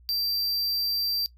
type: tone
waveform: square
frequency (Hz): 4699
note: D8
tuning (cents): 0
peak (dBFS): -25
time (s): 0.09-1.26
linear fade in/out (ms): 0
effects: noise-tail reverb RT60 0.1 s tail -18 dB re dry + added 60 Hz sine -51 dBFS peak until 1.37 s